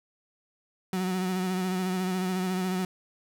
35% pulse tone with vibrato, 185 Hz, F#3, in tune, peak -25 dBFS, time 0.93-2.85 s, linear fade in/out 2 ms, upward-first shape sine, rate 14 Hz, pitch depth 34 cents each way, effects none

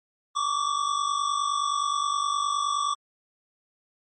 square tone pair together, 1125.1 / 1174.7 Hz, C#6 / D6, +25 / 0 cents, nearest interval minor second, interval 75 cents, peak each -28 / -27 dBFS, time 0.35-2.95 s, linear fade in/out 20 ms, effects MP3 32 kbps

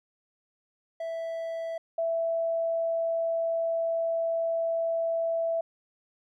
triangle / sine tone pair in turn, 659.3 / 662.2 Hz, E5 / E5, 0 / +8 cents, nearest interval unison, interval 8 cents, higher second, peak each -29 / -25 dBFS, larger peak second, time 1-1.78 / 1.98-5.61 s, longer second, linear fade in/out 5 ms, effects none

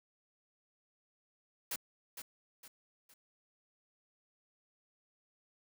white noise with echo, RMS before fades -38 dBFS, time 1.71-1.76 s, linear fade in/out 5 ms, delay 460 ms, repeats 3, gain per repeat -8 dB, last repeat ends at 3.14 s, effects high-pass 100 Hz 12 dB/octave

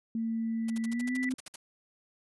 sine tone with pitch glide, 226.6 to 257.3 Hz, A#3 to C4, -49 to -29 cents, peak -29 dBFS, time 0.15-1.34 s, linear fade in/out 2 ms, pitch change +220 cents, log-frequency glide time 0.86-1.16 s
sine tone with exponential growth, 1975.5 Hz, B6, in tune, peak -31 dBFS, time 0.18-1.29 s, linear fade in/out 1 ms, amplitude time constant 240 ms
white noise bursts, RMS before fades -42 dBFS, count 12, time 0.68-1.56 s, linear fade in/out 5 ms, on 22 ms, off 56 ms
effects resampled to 24000 Hz

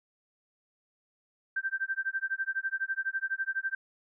sine tone with tremolo, 1566 Hz, G6, 2 cents flat, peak -26 dBFS, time 1.56-3.75 s, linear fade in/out 5 ms, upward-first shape sine, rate 12 Hz, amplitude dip 100%, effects none

